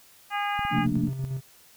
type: harmonic tone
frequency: 408.8 Hz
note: G#4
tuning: 27 cents flat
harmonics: 2 / 3 / 4 / 5 / 6 / 7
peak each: -28 / -32 / -34 / -36 / -38 / -39 dBFS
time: 0.3-0.87 s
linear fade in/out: 50 ms
type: clicks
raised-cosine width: 5 ms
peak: -25 dBFS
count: 9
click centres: 0.593 / 0.651 / 0.787 / 0.865 / 0.921 / 0.971 / 1.038 / 1.086 / 1.241 s
type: chord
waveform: sine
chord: Bb major seventh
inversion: second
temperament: equal with one note detuned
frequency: 174.61 / 220 / 231.6 / 293.7 Hz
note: F3 / A3 / Bb3 / D4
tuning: 0 / 0 / -11 / 0 cents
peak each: -29 dBFS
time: 0.7-1.11 s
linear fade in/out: 50 ms
type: tone with tremolo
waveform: triangle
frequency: 132.7 Hz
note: C3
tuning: 25 cents sharp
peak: -25 dBFS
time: 0.72-1.41 s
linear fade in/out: 20 ms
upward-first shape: square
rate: 8.5 Hz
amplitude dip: 45%
effects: white hiss -55 dBFS RMS until 1.76 s